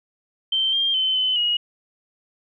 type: tone with pitch steps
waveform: sine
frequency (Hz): 3119 / 3197 / 3065 / 3037 / 2893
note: G7 / G7 / G7 / F#7 / F#7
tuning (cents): -9 / +33 / -40 / +44 / -40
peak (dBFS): -18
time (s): 0.52-1.57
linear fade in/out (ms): 5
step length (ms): 210
effects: none